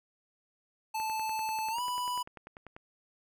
square tone with pitch glide, 875 to 987.8 Hz, A5 to B5, -10 to 0 cents, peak -32 dBFS, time 0.94-2.23 s, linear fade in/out 10 ms, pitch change +210 cents, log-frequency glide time 1.7-1.81 s
click train, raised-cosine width 0.5 ms, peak -31 dBFS, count 19, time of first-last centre 1-2.765 s, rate 10.2 Hz
effects none

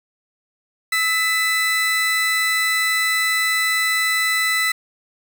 35% pulse tone pair together, 1305.2 / 2000 Hz, E6 / B6, -18 / +21 cents, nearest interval perfect fifth, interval 739 cents, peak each -24 / -16 dBFS, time 0.92-4.72 s, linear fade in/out 5 ms, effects none

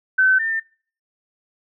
sine tone pair in turn, 1527 / 1801.8 Hz, G6 / A6, -46 / +41 cents, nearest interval minor third, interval 287 cents, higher second, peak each -12 / -20 dBFS, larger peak first, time 0.18-0.39 / 0.39-0.6 s, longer neither, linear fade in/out 10 ms, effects noise-tail reverb RT60 0.5 s tail -25 dB re dry

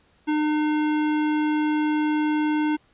sine tone with hard clipping, 303.3 Hz, D#4, 44 cents flat, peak -22 dBFS, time 0.27-2.77 s, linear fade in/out 20 ms, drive 18 dB, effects pink hiss -61 dBFS RMS until 2.93 s + resampled to 8000 Hz

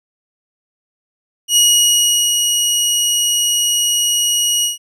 20% pulse tone with ADSR envelope, 2900 Hz, F#7, 35 cents flat, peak -3 dBFS, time 1.48-4.78 s, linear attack 83 ms, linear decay 760 ms, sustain -5 dB, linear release 140 ms, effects none

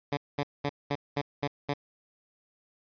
10% pulse tone bursts, 143.5 Hz, D3, 40 cents flat, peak -19 dBFS, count 7, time 0.12-1.737 s, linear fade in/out 5 ms, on 51 ms, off 210 ms, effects resampled to 11025 Hz

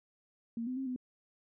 sine tone with pitch steps, 231.2 / 254.3 / 266.5 / 252.3 Hz, A#3 / C4 / C4 / B3, -14 / -49 / +32 / +37 cents, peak -34 dBFS, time 0.57-0.962 s, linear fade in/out 2 ms, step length 98 ms, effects none

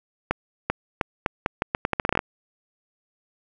accelerating click train, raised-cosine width 0.5 ms, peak -6 dBFS, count 16, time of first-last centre 0.31-2.191 s, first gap 390 ms, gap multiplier 0.8, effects none

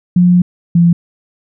sine tone pair in turn, 177.9 / 171.05 Hz, F3 / F3, +32 / -36 cents, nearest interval minor second, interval 68 cents, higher first, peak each -5 dBFS, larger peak neither, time 0.16-0.42 / 0.75-0.93 s, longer first, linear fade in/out 5 ms, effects none

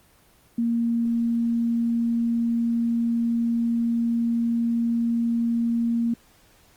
sine tone, 233.1 Hz, A#3, in tune, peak -20 dBFS, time 0.58-6.14 s, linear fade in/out 5 ms, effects pink hiss -57 dBFS RMS until 6.76 s + Opus 24 kbps

